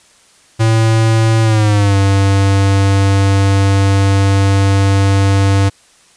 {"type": "tone with pitch glide", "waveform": "square", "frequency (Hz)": [112.1, 98.15], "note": ["A2", "G2"], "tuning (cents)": [33, 3], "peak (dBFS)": -9, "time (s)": [0.59, 5.7], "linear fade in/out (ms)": 20, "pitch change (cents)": -230, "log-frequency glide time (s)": [1.43, 1.96], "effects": ["white hiss -48 dBFS RMS until 6.16 s", "resampled to 22050 Hz"]}